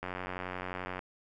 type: click train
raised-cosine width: 0.5 ms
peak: -22 dBFS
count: 89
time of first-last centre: 0.03-0.992 s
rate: 91.5 Hz
effects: none